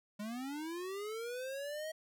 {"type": "linear sweep", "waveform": "square", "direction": "up", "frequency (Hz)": [201.9, 639], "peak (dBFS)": -40, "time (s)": [0.19, 1.92], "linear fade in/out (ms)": 10, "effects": []}